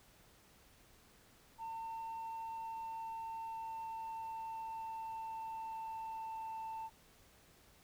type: tone with pitch glide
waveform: sine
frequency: 903 to 890.6 Hz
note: A5 to A5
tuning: +45 to +21 cents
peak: -39 dBFS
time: 1.58-6.9 s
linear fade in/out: 50 ms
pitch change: -24 cents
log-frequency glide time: 2.28-6.6 s
effects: tanh soft clip ceiling -40 dBFS + pink hiss -65 dBFS RMS until 7.83 s